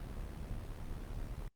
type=noise with amplitude modulation; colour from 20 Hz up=brown; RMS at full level=-40 dBFS; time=0-1.48 s; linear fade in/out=2 ms; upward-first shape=sine; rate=72.6 Hz; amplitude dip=50%; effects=noise-tail reverb RT60 0.1 s tail -26 dB re dry + Opus 32 kbps